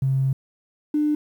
triangle tone pair in turn, 134 / 299.4 Hz, C3 / D4, +42 / +33 cents, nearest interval octave + major second, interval 1391 cents, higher second, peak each -14 dBFS, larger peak neither, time 0.02-0.33 / 0.94-1.15 s, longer first, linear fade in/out 5 ms, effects tanh soft clip ceiling -16 dBFS + 9-bit

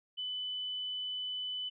sine tone with frequency modulation, 3000 Hz, F#7, 23 cents sharp, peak -35 dBFS, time 0.17-1.7 s, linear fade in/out 20 ms, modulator 28 Hz, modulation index 0.27, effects none

